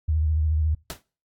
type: tone with vibrato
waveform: sine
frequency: 77.78 Hz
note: D#2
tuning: in tune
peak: -19 dBFS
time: 0.08-0.75 s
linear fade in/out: 10 ms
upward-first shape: triangle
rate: 14 Hz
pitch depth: 73 cents each way
type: noise with exponential decay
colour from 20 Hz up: pink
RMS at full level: -29 dBFS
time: 0.9-1.02 s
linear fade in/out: 0 ms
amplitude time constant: 25 ms
effects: noise-tail reverb RT60 0.4 s tail -25 dB re dry + AAC 64 kbps